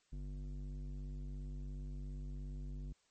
square tone with low-pass filter, 48.59 Hz, G1, 15 cents flat, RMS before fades -44 dBFS, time 0.12-2.93 s, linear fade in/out 10 ms, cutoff 220 Hz, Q 1.3, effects white hiss -75 dBFS RMS until 3.1 s + MP3 32 kbps

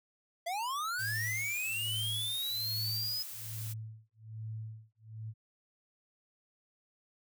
square linear sweep, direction up, 657 to 5090 Hz, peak -34 dBFS, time 0.46-3.23 s, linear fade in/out 10 ms
blue noise, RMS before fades -44 dBFS, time 0.98-3.74 s, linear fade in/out 20 ms
sine tone with tremolo, 110 Hz, A2, in tune, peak -37 dBFS, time 0.98-5.34 s, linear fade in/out 50 ms, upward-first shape sine, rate 1.2 Hz, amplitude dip 100%
effects none

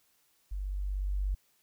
sine tone with level ramp, 48.4 Hz, G1, 21 cents flat, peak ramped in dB -33 to -27 dBFS, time 0.51-1.35 s, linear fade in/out 10 ms, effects white hiss -70 dBFS RMS until 1.62 s

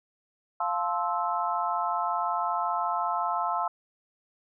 sine chord, F major seventh, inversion none, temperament just, 698.5 / 873.1 / 1047.7 / 1309.6 Hz, F5 / A5 / C6 / E6, 0 / -14 / +2 / -12 cents, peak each -31 dBFS, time 0.6-3.68 s, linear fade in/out 5 ms, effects none

